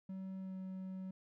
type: tone with pitch glide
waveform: triangle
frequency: 190 to 188.14 Hz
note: F#3 to F#3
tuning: +46 to +29 cents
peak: -40 dBFS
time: 0.09-1.11 s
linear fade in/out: 5 ms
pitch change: -17 cents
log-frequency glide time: 0.39-0.55 s
effects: none